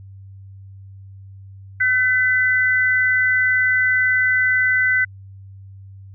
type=tone pair together; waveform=sine; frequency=1521.9 / 2000 Hz; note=F#6 / B6; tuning=+48 / +21 cents; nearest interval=perfect fourth; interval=473 cents; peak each=-17 dBFS; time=1.8-5.05 s; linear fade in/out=10 ms; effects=added 97 Hz sine -37 dBFS peak until 6.14 s